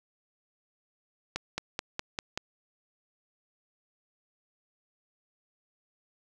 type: accelerating click train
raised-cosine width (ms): 0.2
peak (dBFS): -14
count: 6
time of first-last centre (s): 1.36-2.375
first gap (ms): 220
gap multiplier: 0.96
effects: none